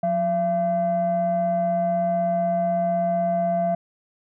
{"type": "tone pair together", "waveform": "sine", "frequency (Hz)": [179.84, 679], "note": ["F#3", "F5"], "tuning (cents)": [-49, -49], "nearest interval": "octave + major seventh", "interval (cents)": 2300, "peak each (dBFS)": [-25, -19], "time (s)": [0.03, 3.75], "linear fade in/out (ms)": 5, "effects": ["tanh soft clip ceiling -15 dBFS"]}